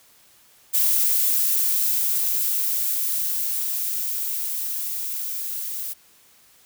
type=noise with level ramp; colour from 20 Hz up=violet; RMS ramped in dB=-19 to -30 dBFS; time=0.73-5.94 s; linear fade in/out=20 ms; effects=white hiss -55 dBFS RMS until 6.65 s

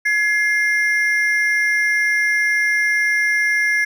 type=ring-modulated tone; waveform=triangle; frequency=1900 Hz; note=A#6; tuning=33 cents sharp; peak=-10 dBFS; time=0.05-3.85 s; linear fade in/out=10 ms; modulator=209 Hz; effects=none

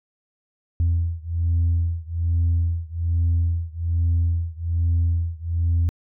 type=beating tone pair; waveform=sine; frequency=83.9 / 85.1 Hz; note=E2 / F2; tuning=+31 / -44 cents; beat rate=1.2 Hz; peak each=-20 / -21 dBFS; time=0.8-5.89 s; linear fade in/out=0 ms; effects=tanh soft clip ceiling -14 dBFS

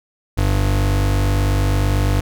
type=tone pair together; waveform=square; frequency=49.13 / 98 Hz; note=G1 / G2; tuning=+5 / 0 cents; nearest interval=octave; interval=1195 cents; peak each=-18 dBFS; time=0.37-2.21 s; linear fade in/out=10 ms; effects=none

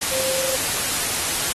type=tone in noise; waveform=sine; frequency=527 Hz; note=C5; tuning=12 cents sharp; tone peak=-25 dBFS; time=0.11-0.56 s; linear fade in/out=10 ms; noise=white; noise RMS=-23 dBFS; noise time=0.01-1.53 s; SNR=-5 dB; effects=AAC 32 kbps

